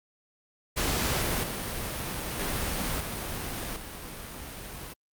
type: noise with level steps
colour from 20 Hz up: pink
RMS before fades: -28 / -33 / -30 / -34 / -40 dBFS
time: 0.76-4.94 s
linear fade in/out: 20 ms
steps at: 1.43 / 2.39 / 3 / 3.76 s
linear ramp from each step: 5 ms
effects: Opus 48 kbps